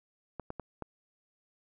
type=clicks; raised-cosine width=1 ms; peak=-24 dBFS; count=4; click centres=0.397 / 0.504 / 0.597 / 0.823 s; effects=none